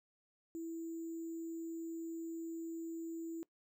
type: tone with sample-and-hold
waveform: sine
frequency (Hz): 329.6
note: E4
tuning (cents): 0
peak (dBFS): -40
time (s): 0.55-3.43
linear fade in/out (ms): 0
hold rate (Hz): 7350
effects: noise-tail reverb RT60 0.1 s tail -21 dB re dry